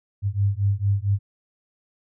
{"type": "beating tone pair", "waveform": "sine", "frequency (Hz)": [98, 102.4], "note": ["G2", "G#2"], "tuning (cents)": [0, -24], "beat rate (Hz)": 4.4, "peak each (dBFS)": -22, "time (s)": [0.22, 1.19], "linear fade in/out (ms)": 50, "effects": []}